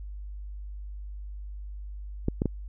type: clicks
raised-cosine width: 3 ms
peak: -12 dBFS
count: 3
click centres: 2.284 / 2.419 / 2.457 s
effects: added 50 Hz sine -36 dBFS peak until 2.68 s